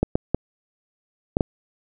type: clicks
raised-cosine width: 2 ms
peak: -5 dBFS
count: 5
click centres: 0.03 / 0.155 / 0.346 / 1.369 / 1.408 s
effects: none